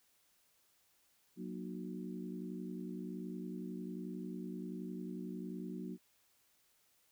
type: harmonic tone with a mistuned harmonic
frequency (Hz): 61.3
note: B1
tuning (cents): -12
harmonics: 3 / 4 / 5 / 6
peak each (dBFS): -44 / -46 / -48 / -50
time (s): 1.36-5.98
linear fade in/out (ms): 50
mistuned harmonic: 4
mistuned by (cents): -75
effects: white hiss -73 dBFS RMS until 7.11 s